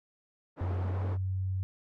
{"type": "band-pass noise", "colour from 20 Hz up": "pink", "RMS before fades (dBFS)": -42, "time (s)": [0.56, 1.18], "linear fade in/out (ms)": 50, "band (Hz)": [200, 920], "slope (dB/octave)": 12}
{"type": "tone with pitch glide", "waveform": "sine", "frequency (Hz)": [90.9, 94.38], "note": ["F#2", "F#2"], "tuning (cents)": [-30, 35], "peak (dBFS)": -29, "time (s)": [0.61, 1.63], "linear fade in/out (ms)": 0, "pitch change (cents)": 65, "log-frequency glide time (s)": [0.77, 1.04]}
{"effects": []}